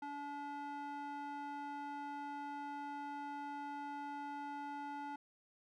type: tone with band-pass filter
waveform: square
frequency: 287.2 Hz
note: D4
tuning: 39 cents flat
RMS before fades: -45 dBFS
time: 0.02-5.16 s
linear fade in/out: 5 ms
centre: 910 Hz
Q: 1.8
effects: none